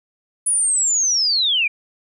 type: linear sweep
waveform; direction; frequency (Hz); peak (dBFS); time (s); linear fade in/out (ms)
sine; down; 9956 to 2308; -15; 0.46-1.68; 10
effects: none